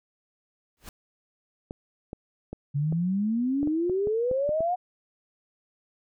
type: noise with exponential growth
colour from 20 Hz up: pink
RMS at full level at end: -38 dBFS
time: 0.77-0.89 s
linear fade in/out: 1 ms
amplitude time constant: 25 ms
type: clicks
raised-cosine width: 2 ms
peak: -22 dBFS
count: 11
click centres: 1.709 / 2.131 / 2.53 / 2.925 / 3.63 / 3.674 / 3.897 / 4.072 / 4.313 / 4.492 / 4.606 s
type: exponential sweep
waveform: sine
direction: up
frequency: 138.59 to 738 Hz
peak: -23 dBFS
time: 2.74-4.76 s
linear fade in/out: 20 ms
effects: none